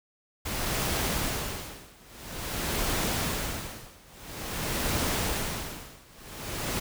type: noise with tremolo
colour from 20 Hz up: pink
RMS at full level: -28 dBFS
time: 0.45-6.8 s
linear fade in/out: 10 ms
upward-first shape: sine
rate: 0.49 Hz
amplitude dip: 95%
effects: none